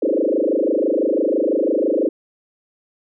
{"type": "tone with frequency modulation", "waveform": "sine", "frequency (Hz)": 422.6, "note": "G#4", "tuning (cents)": 30, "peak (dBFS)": -15, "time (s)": [0.02, 2.09], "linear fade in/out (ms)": 5, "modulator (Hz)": 26, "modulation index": 5.3, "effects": []}